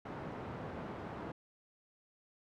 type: band-pass noise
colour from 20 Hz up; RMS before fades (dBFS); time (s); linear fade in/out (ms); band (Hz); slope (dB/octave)
pink; -44; 0.05-1.32; 5; 110 to 1200; 12
effects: none